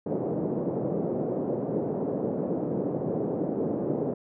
white band-pass noise, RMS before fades -29 dBFS, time 0.06-4.14 s, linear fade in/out 5 ms, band 140 to 520 Hz, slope 24 dB/octave, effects none

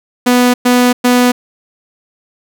sawtooth tone bursts, 246.9 Hz, B3, in tune, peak -3 dBFS, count 3, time 0.26-1.32 s, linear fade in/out 10 ms, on 280 ms, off 110 ms, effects none

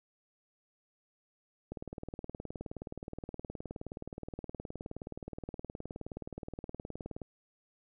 click train, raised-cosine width 2 ms, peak -27 dBFS, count 106, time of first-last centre 1.72-7.217 s, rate 19.1 Hz, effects none

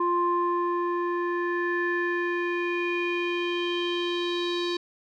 square tone with low-pass filter sweep, 349.2 Hz, F4, in tune, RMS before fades -27 dBFS, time 0-4.77 s, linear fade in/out 5 ms, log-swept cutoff 1000 to 4200 Hz, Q 4.8, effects none

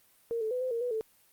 sine tone with pitch steps, 463.7 / 437.8 / 501 / 513 / 463.7 / 491.4 / 440.6 Hz, A#4 / A4 / B4 / C5 / A#4 / B4 / A4, -9 / -9 / +25 / -34 / -9 / -9 / +2 cents, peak -29 dBFS, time 0.31-1.01 s, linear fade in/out 0 ms, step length 100 ms, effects white hiss -64 dBFS RMS until 1.32 s + Opus 32 kbps

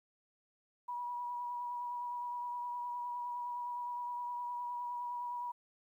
sine tone with vibrato, 970 Hz, B5, 31 cents flat, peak -37 dBFS, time 0.88-5.52 s, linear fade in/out 10 ms, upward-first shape triangle, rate 9.7 Hz, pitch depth 23 cents each way, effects 12-bit

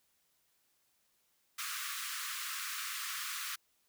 pink high-pass noise, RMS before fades -40 dBFS, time 1.58-3.56 s, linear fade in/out 10 ms, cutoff 1100 Hz, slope 96 dB/octave, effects white hiss -75 dBFS RMS until 3.88 s

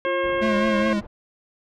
harmonic tone, 538 Hz, C5, 48 cents sharp, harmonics 1 / 2 / 3 / 4 / 5 / 6, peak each -23 / -28 / -30 / -32 / -38 / -38 dBFS, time 0.05-0.93 s, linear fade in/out 0 ms
sine tone with pitch glide, 349.2 to 330.4 Hz, F4 to E4, 0 to +4 cents, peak -28 dBFS, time 0.06-0.99 s, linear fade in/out 2 ms, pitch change -96 cents, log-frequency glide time 0.61-0.77 s
pink low-pass noise, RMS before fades -40 dBFS, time 0.23-1.07 s, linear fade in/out 10 ms, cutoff 940 Hz, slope 12 dB/octave
square tone with vibrato, 212.7 Hz, G#3, 42 cents sharp, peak -22 dBFS, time 0.41-1.01 s, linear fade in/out 20 ms, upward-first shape triangle, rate 4.8 Hz, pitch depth 77 cents each way
effects low-pass 5000 Hz 12 dB/octave

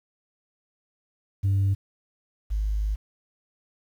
sine tone pair in turn, 98 / 51.91 Hz, G2 / G#1, 0 / 0 cents, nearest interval major seventh, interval 1100 cents, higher first, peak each -17 / -22 dBFS, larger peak first, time 1.43-1.75 / 2.5-2.96 s, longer second, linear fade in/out 20 ms, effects tanh soft clip ceiling -18 dBFS + 9-bit

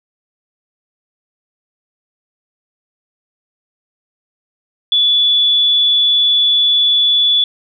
sine tone, 3441 Hz, A7, 39 cents flat, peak -9 dBFS, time 4.92-7.44 s, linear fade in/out 2 ms, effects none

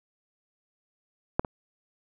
clicks, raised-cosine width 1 ms, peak -7 / -20 dBFS, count 2, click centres 1.395 / 1.448 s, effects none

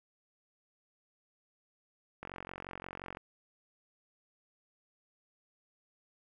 click train, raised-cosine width 0.5 ms, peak -27 dBFS, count 44, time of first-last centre 2.23-3.171 s, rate 45.7 Hz, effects 11-bit

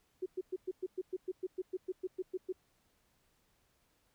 sine tone bursts, 370 Hz, F#4, in tune, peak -33 dBFS, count 16, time 0.22-2.526 s, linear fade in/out 10 ms, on 41 ms, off 110 ms, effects pink hiss -74 dBFS RMS until 4.14 s

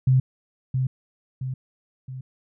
sine tone with echo, 130 Hz, C3, 11 cents flat, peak -14 dBFS, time 0.07-0.2 s, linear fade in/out 5 ms, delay 670 ms, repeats 3, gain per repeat -6 dB, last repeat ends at 2.21 s, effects none

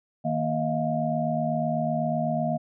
sine tone cluster, 156.5 / 234.2 / 634 / 702 Hz, D#3 / A#3 / D#5 / F5, +10 / +8 / +32 / +9 cents, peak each -29 dBFS, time 0.24-2.58 s, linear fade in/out 20 ms, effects none

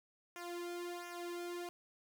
sawtooth tone with flanger, 349.2 Hz, F4, in tune, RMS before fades -44 dBFS, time 0.36-1.69 s, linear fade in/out 0 ms, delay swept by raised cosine 0.23 to 1.83 ms, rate 1.4 Hz, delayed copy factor -0.85, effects none

